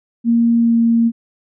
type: tone with pitch glide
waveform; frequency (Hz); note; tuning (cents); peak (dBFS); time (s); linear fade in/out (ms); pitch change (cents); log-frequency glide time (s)
sine; 233.1 to 231.1; A#3 to A#3; 0 to -15; -10; 0.24-1.12; 50; -15; 0.58-0.76
effects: none

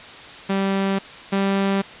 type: tone pair in turn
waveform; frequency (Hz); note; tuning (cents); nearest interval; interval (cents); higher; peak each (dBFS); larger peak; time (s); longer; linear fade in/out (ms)
sawtooth; 194.9 / 196.14; G3 / G3; -10 / +1; unison; 11; second; -15 / -14; second; 0.49-0.99 / 1.32-1.82; neither; 10
effects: white hiss -39 dBFS RMS until 2 s + resampled to 8000 Hz

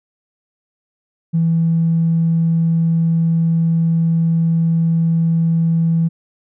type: tone with tanh clipping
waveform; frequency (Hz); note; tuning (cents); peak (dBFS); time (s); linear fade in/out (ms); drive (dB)
triangle; 165; E3; +2; -12; 1.33-6.09; 20; 4
effects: none

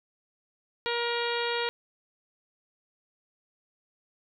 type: harmonic tone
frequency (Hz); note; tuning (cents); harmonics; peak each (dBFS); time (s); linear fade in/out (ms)
473.4; A#4; +27; 1 / 2 / 3 / 4 / 5 / 6 / 7 / 8 / 9; -31 / -34 / -36 / -37 / -38 / -39 / -39 / -40 / -41; 0.86-1.69; 0
effects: none

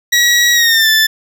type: tone with pitch glide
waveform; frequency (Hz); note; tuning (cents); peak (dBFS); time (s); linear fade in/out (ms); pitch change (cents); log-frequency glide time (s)
20% pulse; 1917 to 1757.9; A#6 to A6; +48 to -2; -3; 0.12-1.07; 10; -150; 0.53-0.89
effects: 7-bit

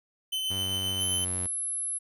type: tone with tremolo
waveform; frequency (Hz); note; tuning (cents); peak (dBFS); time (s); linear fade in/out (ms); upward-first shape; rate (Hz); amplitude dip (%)
45% pulse; 3052; G7; -47; -27; 0.32-1.25; 10; sine; 7.6; 25
type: tone with pitch glide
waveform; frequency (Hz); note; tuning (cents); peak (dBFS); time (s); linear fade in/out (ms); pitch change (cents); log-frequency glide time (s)
sawtooth; 95 to 91.34; F#2 to F#2; +46 to -22; -31; 0.5-1.47; 10; -68; 1.03-1.12
type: tone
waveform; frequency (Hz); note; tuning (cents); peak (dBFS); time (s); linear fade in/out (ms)
sine; 11000; F9; -27; -29; 1-1.99; 20
effects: none

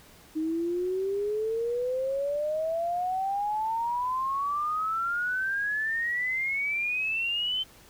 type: exponential sweep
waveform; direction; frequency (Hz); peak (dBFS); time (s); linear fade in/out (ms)
sine; up; 310 to 3100; -26; 0.35-7.64; 20
effects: pink hiss -54 dBFS RMS until 7.89 s

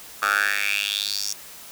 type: tone with high-pass filter sweep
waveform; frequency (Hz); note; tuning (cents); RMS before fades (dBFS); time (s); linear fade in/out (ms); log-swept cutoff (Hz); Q
10% pulse; 101.5; G#2; -39; -24; 0.22-1.33; 5; 1200 to 5900; 5.1
effects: white hiss -42 dBFS RMS until 1.71 s

